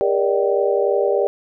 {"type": "tone cluster", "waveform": "sine", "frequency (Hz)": [402.1, 473.2, 580, 623, 772], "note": ["G4", "A#4", "D5", "D#5", "G5"], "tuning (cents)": [44, 26, -22, 2, -27], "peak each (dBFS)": [-19, -21, -20, -27, -27], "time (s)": [0.01, 1.27], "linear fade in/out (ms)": 0, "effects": []}